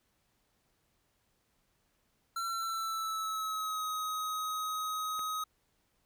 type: tone with pitch glide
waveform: square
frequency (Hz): 1354 to 1263.3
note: E6 to D#6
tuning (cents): +46 to +26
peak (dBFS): -34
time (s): 2.36-5.44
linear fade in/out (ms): 5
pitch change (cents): -120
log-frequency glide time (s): 2.5-3.84
type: click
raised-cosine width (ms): 0.5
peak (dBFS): -33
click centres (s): 5.193
effects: pink hiss -75 dBFS RMS until 6.05 s